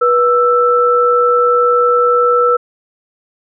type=tone pair together; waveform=sine; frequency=486.7 / 1325 Hz; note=B4 / E6; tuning=-25 / +9 cents; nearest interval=octave + perfect fourth; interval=1734 cents; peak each=-11 dBFS; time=0.01-2.57 s; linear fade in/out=10 ms; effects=none